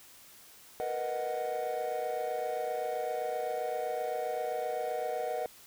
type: chord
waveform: triangle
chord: B major seventh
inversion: third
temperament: equal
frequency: 466.2 / 493.9 / 622.3 / 740 Hz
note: A#4 / B4 / D#5 / F#5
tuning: 0 / 0 / 0 / 0 cents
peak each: -36 / -35 / -34 / -33 dBFS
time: 0.8-5.46 s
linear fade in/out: 0 ms
effects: tanh soft clip ceiling -24 dBFS + white hiss -55 dBFS RMS until 5.66 s